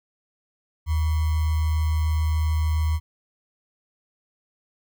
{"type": "tone with sample-and-hold", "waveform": "sine", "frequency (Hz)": 78.5, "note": "D#2", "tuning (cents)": 16, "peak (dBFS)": -19, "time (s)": [0.86, 3], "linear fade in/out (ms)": 50, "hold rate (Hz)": 1050, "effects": []}